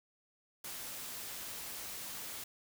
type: noise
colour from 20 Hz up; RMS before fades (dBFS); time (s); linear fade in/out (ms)
white; -44; 0.64-2.44; 5
effects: none

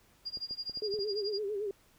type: tone with tremolo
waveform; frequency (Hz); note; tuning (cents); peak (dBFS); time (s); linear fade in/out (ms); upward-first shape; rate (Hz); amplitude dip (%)
sine; 4822; D8; +45; -33; 0.25-1.4; 20; sine; 12; 95
type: clicks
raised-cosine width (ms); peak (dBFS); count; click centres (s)
2; -36; 6; 0.372 / 0.51 / 0.696 / 0.773 / 0.94 / 0.99
type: tone with vibrato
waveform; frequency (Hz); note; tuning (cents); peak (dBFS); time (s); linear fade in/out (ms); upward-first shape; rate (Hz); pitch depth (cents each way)
sine; 410.8; G#4; -19; -32; 0.82-1.71; 2; sine; 8.9; 88
effects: pink hiss -65 dBFS RMS until 1.98 s

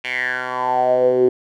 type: tone with band-pass filter sweep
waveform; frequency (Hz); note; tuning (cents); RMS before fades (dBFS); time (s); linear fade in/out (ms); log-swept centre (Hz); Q
10% pulse; 126.6; B2; +43; -18; 0.04-1.29; 5; 2500 to 350; 7.5
effects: none

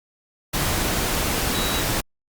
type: tone in noise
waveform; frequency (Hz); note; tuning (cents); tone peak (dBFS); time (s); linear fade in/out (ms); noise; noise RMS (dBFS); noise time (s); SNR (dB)
sine; 3886; B7; -29; -29; 1.54-1.81; 10; pink; -23; 0.53-2.01; -9
effects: Opus 48 kbps

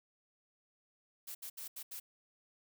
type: noise bursts at uneven times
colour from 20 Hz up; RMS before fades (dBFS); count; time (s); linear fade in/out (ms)
blue; -45; 5; 1.27-1.35 / 1.42-1.5 / 1.57-1.68 / 1.76-1.83 / 1.91-2; 10
effects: none

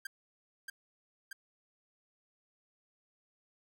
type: tone with echo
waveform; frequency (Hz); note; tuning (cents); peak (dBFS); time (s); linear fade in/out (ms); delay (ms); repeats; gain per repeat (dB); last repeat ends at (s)
45% pulse; 1593; G6; +27; -38; 0.05-0.07; 5; 630; 2; -2; 1.33
effects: none

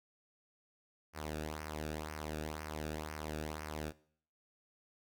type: tone with flanger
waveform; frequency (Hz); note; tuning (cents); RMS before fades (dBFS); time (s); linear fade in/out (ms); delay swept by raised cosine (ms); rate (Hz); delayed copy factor
sawtooth; 76.9; D#2; -20; -42; 1.13-3.93; 50; 0.26 to 0.99; 2; -0.7
effects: noise-tail reverb RT60 0.6 s tail -21 dB re dry

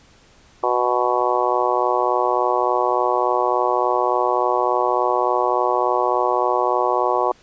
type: harmonic tone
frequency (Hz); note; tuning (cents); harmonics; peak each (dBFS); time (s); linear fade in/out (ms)
123.47; B2; 0; 3 / 4 / 5 / 6 / 7 / 8 / 9; -24 / -24 / -24 / -24 / -24 / -24 / -24; 0.63-7.32; 5
effects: pink hiss -52 dBFS RMS until 7.42 s + resampled to 16000 Hz

